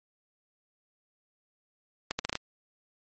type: accelerating click train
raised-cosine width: 0.2 ms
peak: -12 dBFS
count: 6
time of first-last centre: 2.11-2.354 s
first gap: 80 ms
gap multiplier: 0.75
effects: MP3 32 kbps